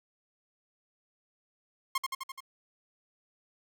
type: tone with echo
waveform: sawtooth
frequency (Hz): 1067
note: C6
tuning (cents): +34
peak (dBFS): -23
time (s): 1.95-1.98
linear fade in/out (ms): 5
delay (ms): 85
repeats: 5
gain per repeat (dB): -3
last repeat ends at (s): 2.405
effects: none